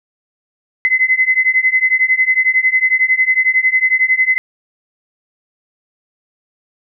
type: beating tone pair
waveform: sine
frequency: 2035 / 2046 Hz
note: C7 / C7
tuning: -49 / -39 cents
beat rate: 11 Hz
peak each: -14 / -13 dBFS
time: 0.85-4.38 s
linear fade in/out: 0 ms
effects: none